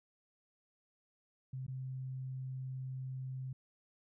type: tone with dropouts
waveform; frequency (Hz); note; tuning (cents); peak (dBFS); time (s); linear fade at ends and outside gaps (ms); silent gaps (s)
sine; 130.6; C3; -3; -39; 1.53-3.53; 5; 1.666-1.68
effects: none